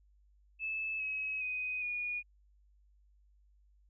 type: tone with pitch steps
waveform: sine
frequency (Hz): 2615 / 2558 / 2503 / 2448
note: E7 / D#7 / D#7 / D#7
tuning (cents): -15 / +47 / +10 / -29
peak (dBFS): -34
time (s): 0.59-2.23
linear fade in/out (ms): 50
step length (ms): 410
effects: added 50 Hz sine -63 dBFS peak until 3.89 s